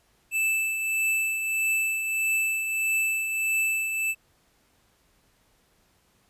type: tone with tremolo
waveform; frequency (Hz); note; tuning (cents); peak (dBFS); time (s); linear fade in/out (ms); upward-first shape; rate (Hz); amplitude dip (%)
square; 2637; E7; 0; -22; 0.31-4.15; 50; triangle; 1.6; 50
effects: pink hiss -65 dBFS RMS until 6.29 s + resampled to 32000 Hz